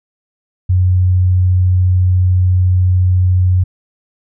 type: tone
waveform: sine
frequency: 91.4 Hz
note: F#2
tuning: 21 cents flat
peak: -8 dBFS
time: 0.69-3.64 s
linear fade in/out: 10 ms
effects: none